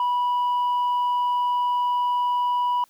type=tone; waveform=sine; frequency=980 Hz; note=B5; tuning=14 cents flat; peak=-17 dBFS; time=0-2.84 s; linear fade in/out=2 ms; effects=tanh soft clip ceiling -19 dBFS + white hiss -60 dBFS RMS until 2.89 s